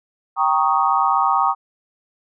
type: chord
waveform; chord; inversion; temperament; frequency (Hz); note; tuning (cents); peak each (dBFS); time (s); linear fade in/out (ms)
sine; Eb dominant seventh; first; equal; 784 / 932.3 / 1108.7 / 1244.5; G5 / Bb5 / Db6 / Eb6; 0 / 0 / 0 / 0; -20; 0.36-1.55; 50
effects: none